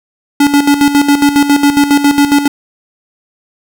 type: tone with tremolo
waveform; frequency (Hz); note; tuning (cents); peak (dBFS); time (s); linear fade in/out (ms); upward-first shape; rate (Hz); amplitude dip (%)
square; 285.8; D4; -47; -5; 0.4-2.48; 5; square; 7.3; 65
effects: none